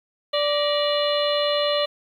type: harmonic tone with a mistuned harmonic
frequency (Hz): 585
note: D5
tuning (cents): -7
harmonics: 1 / 2 / 3 / 4 / 5 / 6 / 7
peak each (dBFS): -21 / -29 / -34 / -38 / -28 / -30 / -30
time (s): 0.33-1.86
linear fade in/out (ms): 10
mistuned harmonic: 3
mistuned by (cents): +130
effects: 9-bit